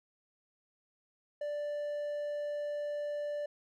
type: tone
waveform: triangle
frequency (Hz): 587.3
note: D5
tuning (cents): 0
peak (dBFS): -32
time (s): 1.41-3.46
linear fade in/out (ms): 5
effects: none